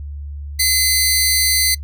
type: tone pair together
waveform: 15% pulse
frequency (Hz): 2040 / 4580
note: C7 / D8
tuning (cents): -44 / -44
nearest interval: octave + major second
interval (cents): 1400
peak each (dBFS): -10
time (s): 0.59-1.75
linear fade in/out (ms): 10
effects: noise-tail reverb RT60 0.1 s tail -22 dB re dry + added 72 Hz sine -26 dBFS peak until 1.83 s